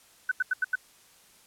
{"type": "tone bursts", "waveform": "sine", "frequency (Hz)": 1509, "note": "F#6", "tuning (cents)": 34, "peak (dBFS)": -22, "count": 5, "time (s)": [0.29, 0.755], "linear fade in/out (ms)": 5, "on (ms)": 25, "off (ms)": 85, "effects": ["white hiss -58 dBFS RMS until 1.46 s", "low-pass 12000 Hz 12 dB/octave"]}